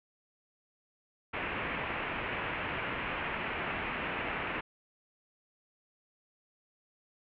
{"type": "low-pass noise", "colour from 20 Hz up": "white", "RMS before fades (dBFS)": -36, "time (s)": [1.33, 4.61], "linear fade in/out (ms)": 10, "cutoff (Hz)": 2700, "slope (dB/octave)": 48, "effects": []}